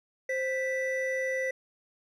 triangle tone pair together, 523 / 1972.2 Hz, C5 / B6, -1 / -3 cents, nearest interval octave + major seventh, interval 2298 cents, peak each -28 / -30 dBFS, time 0.29-1.51 s, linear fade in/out 5 ms, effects none

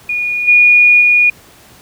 sine tone with level steps, 2445 Hz, D#7, 31 cents flat, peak -14 / -4 / -6 dBFS, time 0.09-1.3 s, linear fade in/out 5 ms, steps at 0.47 / 1 s, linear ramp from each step 20 ms, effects pink hiss -42 dBFS RMS until 1.81 s + high-pass 60 Hz 12 dB/octave

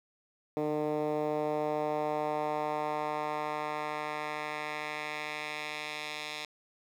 10% pulse tone with band-pass filter sweep, 151.1 Hz, D3, 50 cents sharp, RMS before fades -34 dBFS, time 0.57-6.45 s, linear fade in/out 0 ms, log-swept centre 400 to 3400 Hz, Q 1.3, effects 10-bit

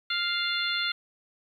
harmonic tone, 698.5 Hz, F5, in tune, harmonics 2 / 3 / 4 / 5 / 6, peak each -31 / -33 / -35 / -31 / -33 dBFS, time 0.1-0.92 s, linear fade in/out 5 ms, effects 10-bit

